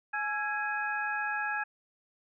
sine tone cluster, 843 / 1342 / 1656 / 2522 Hz, G#5 / E6 / G#6 / D#7, +26 / +31 / -5 / +23 cents, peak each -35 / -39 / -32 / -40 dBFS, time 0.13-1.64 s, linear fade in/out 10 ms, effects none

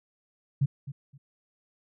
sine tone with echo, 138.5 Hz, C#3, 1 cent flat, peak -20 dBFS, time 0.61-0.66 s, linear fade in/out 10 ms, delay 260 ms, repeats 2, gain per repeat -14 dB, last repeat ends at 1.18 s, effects none

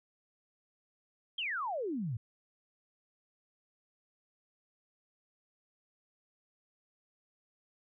sine exponential sweep, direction down, 3300 to 103.83 Hz, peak -33 dBFS, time 1.38-2.17 s, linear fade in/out 5 ms, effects none

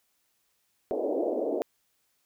white band-pass noise, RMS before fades -29 dBFS, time 0.91-1.62 s, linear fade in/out 0 ms, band 280 to 640 Hz, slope 48 dB/octave, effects white hiss -73 dBFS RMS until 2.25 s

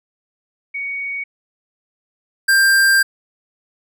sine / square tone pair in turn, 2238 / 1586.9 Hz, C#7 / G6, +16 / +21 cents, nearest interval tritone, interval 595 cents, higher first, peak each -22 / -11 dBFS, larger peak second, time 0.74-1.24 / 2.48-3.03 s, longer second, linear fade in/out 10 ms, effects none

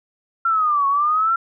sine linear two-way sweep, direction down then up, 1369 to 1099 to 1369 Hz, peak -15 dBFS, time 0.45-1.36 s, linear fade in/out 5 ms, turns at 0.87 s, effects none

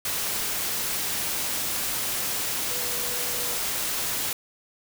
sine tone in noise, 487.2 Hz, B4, 24 cents flat, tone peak -39 dBFS, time 2.71-3.58 s, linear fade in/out 2 ms, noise white, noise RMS -28 dBFS, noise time 0.05-4.33 s, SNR -14 dB, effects none

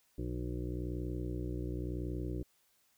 harmonic tone, 60.9 Hz, B1, 24 cents flat, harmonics 1 / 2 / 3 / 5 / 6 / 7 / 8 / 9, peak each -39 / -41 / -46 / -42 / -44 / -56 / -52 / -57 dBFS, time 0.18-2.43 s, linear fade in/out 5 ms, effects white hiss -72 dBFS RMS until 2.97 s

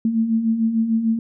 sine beating tone pair, 220 / 226.7 Hz, A3 / A#3, 0 / -48 cents, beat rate 6.7 Hz, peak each -25 / -17 dBFS, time 0.05-1.19 s, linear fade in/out 2 ms, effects none

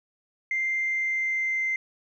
sine tone with pitch glide, 2093 to 2080 Hz, C7 to C7, 0 to -11 cents, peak -23 dBFS, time 0.51-1.76 s, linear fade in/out 2 ms, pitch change -11 cents, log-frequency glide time 0.78-1.64 s, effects tanh soft clip ceiling -19 dBFS

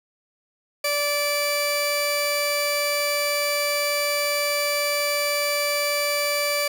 sawtooth tone pair together, 581.5 / 2326 Hz, D5 / D7, -17 / -17 cents, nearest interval 2 octaves, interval 2400 cents, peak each -20 dBFS, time 0.84-6.68 s, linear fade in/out 5 ms, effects none

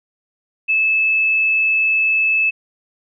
sine tone, 2612 Hz, E7, 17 cents flat, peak -13 dBFS, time 0.68-2.51 s, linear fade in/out 20 ms, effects none

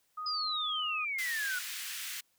sine tone, 1244.5 Hz, D#6, in tune, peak -36 dBFS, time 0.17-1.05 s, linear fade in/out 10 ms
sine exponential sweep, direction down, 5050 to 1437 Hz, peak -32 dBFS, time 0.26-1.59 s, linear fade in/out 5 ms
pink high-pass noise, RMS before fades -40 dBFS, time 1.18-2.21 s, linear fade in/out 10 ms, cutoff 1700 Hz, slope 24 dB/octave
effects white hiss -73 dBFS RMS until 2.38 s

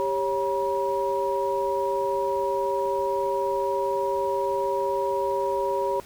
sine tone cluster, 394.7 / 551 / 959 Hz, G4 / C#5 / A#5, +12 / -11 / +49 cents, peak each -27 dBFS, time 0-6 s, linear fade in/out 0 ms, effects pink hiss -48 dBFS RMS until 6.05 s

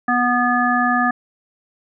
harmonic tone, 245 Hz, B3, 14 cents flat, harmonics 1 / 3 / 5 / 7, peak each -20 / -20 / -20 / -20 dBFS, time 0.08-1.11 s, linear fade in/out 5 ms, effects none

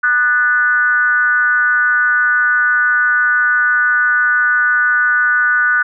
sine tone with frequency modulation, 1480 Hz, F#6, in tune, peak -10 dBFS, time 0.03-5.83 s, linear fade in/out 10 ms, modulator 266 Hz, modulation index 0.63, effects none

